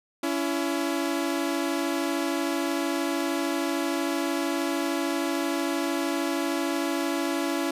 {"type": "tone pair together", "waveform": "sawtooth", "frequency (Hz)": [281.8, 334.9], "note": ["C#4", "E4"], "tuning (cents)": [29, 27], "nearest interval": "minor third", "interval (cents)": 298, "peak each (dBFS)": -24, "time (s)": [0.23, 7.71], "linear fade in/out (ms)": 5, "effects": ["resampled to 32000 Hz"]}